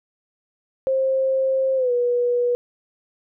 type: tone with pitch glide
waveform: sine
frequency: 530 to 486 Hz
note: C5 to B4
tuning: +22 to -28 cents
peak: -17 dBFS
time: 0.87-2.55 s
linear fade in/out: 0 ms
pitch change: -150 cents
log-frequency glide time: 1.76-1.92 s
effects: none